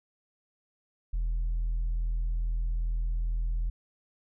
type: tone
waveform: sine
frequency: 41.2 Hz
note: E1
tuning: in tune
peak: -24 dBFS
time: 1.13-3.7 s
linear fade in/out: 10 ms
effects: tanh soft clip ceiling -25 dBFS